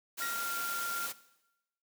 white noise, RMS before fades -39 dBFS, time 0.17-1.13 s, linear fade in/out 20 ms
sine tone, 1387 Hz, F6, 12 cents flat, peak -35 dBFS, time 0.2-1.07 s, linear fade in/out 10 ms
sawtooth tone with exponential decay, 1894 Hz, A#6, 27 cents sharp, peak -34 dBFS, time 0.22-0.6 s, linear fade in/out 0 ms, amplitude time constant 82 ms
effects noise-tail reverb RT60 0.9 s tail -17 dB re dry + high-pass 200 Hz 12 dB/octave

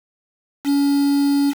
triangle tone with quantisation, 282.3 Hz, C#4, 32 cents sharp, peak -12 dBFS, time 0.64-1.54 s, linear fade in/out 50 ms, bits 5, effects none

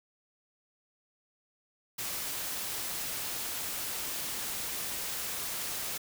white noise, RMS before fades -36 dBFS, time 1.98-5.98 s, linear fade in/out 10 ms, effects none

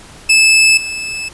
sawtooth tone with level steps, 2617 Hz, E7, 13 cents flat, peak -3 / -17 dBFS, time 0.29-1.29 s, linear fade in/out 10 ms, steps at 0.77 s, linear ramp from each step 5 ms, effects pink hiss -38 dBFS RMS until 1.33 s + resampled to 24000 Hz

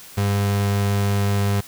35% pulse tone, 100.6 Hz, G2, 45 cents sharp, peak -16 dBFS, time 0.17-1.61 s, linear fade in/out 10 ms, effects white hiss -42 dBFS RMS until 1.67 s

